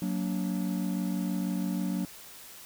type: chord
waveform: triangle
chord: Gb augmented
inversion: none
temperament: just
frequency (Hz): 185 / 231.2 / 289.1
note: Gb3 / Bb3 / D4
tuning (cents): 0 / -14 / -27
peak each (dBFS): -28 / -33 / -33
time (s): 0.02-2.05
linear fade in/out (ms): 2
effects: white hiss -48 dBFS RMS until 2.65 s